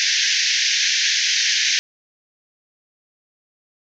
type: band-pass noise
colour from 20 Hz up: white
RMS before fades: -19 dBFS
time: 0-1.79 s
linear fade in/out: 0 ms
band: 1600 to 6400 Hz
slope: 96 dB/octave
effects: none